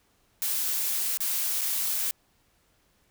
blue noise with dropouts, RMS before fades -28 dBFS, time 0.42-2.11 s, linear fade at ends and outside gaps 0 ms, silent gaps 1.173-1.205 / 1.61-1.616 s, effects pink hiss -67 dBFS RMS until 3.1 s

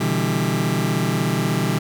sawtooth chord, E minor seventh, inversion second, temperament just, 123.61 / 148.33 / 164.81 / 197.78 Hz, B2 / D3 / E3 / G3, +2 / +18 / 0 / +16 cents, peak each -20 dBFS, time 0-1.79 s, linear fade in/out 10 ms, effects none

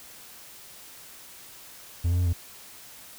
triangle tone with pitch steps, 85.7 / 88.1 / 89.2 / 85.6 Hz, F2 / F2 / F2 / F2, -32 / +16 / +37 / -34 cents, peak -19 dBFS, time 2.04-2.332 s, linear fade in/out 10 ms, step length 73 ms, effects white hiss -47 dBFS RMS until 3.18 s

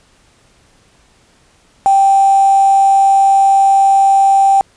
sine tone with quantisation, 784 Hz, G5, in tune, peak -6 dBFS, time 1.86-4.61 s, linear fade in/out 0 ms, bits 4, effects pink hiss -51 dBFS RMS until 4.76 s + resampled to 22050 Hz

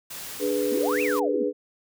white noise, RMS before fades -37 dBFS, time 0.1-1.2 s, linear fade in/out 10 ms
sine chord, G# diminished, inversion second, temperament equal, 293.7 / 415.3 / 493.9 Hz, D4 / G#4 / B4, 0 / 0 / 0 cents, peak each -28 / -26 / -26 dBFS, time 0.39-1.53 s, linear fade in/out 50 ms
sine exponential two-way sweep, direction up then down, 208.3 to 2775 to 208.3 Hz, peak -27 dBFS, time 0.71-1.44 s, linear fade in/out 20 ms, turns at 1.02 s
effects none

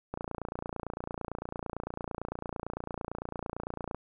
click train, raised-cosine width 1 ms, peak -21 dBFS, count 111, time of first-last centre 0.14-3.946 s, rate 28.9 Hz, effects none

